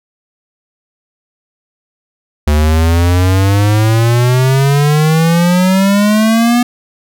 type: exponential sweep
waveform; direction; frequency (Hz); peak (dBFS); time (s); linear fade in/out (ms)
square; up; 73.42 to 245.2; -8; 2.47-6.63; 5
effects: none